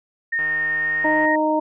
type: tone with pitch glide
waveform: sine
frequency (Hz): 1838 to 1866.9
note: A#6 to A#6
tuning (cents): -25 to +2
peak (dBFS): -19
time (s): 0.32-1.36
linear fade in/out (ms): 10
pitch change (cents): +27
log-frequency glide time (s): 0.76-1.23
type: click train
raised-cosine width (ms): 0.5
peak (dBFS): -22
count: 134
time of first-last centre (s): 0.39-1.254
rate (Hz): 154
type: harmonic tone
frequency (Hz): 308.9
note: D#4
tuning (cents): -12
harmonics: 1 / 2 / 3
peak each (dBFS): -21 / -21 / -21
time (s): 1.04-1.6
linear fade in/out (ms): 10
effects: none